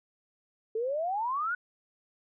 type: exponential sweep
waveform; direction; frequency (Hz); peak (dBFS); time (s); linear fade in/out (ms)
sine; up; 430 to 1500; -28; 0.75-1.55; 5
effects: none